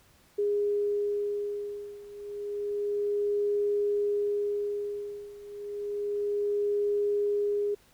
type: beating tone pair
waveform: sine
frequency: 410.3 / 410.6 Hz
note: G#4 / G#4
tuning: -21 / -20 cents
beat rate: 0.3 Hz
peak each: -29 / -31 dBFS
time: 0.38-7.75 s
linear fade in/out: 10 ms
effects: pink hiss -61 dBFS RMS until 7.93 s